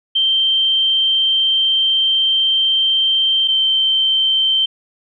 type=tone pair in turn; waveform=sine; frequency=3136 / 3116 Hz; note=G7 / G7; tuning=0 / -11 cents; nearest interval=unison; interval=11 cents; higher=first; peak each=-12 dBFS; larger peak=neither; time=0.15-3.48 / 3.48-4.66 s; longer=first; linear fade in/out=10 ms; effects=none